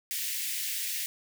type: high-pass noise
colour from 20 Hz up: white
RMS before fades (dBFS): -33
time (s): 0.11-1.06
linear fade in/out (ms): 0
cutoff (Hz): 1800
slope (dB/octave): 48
effects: none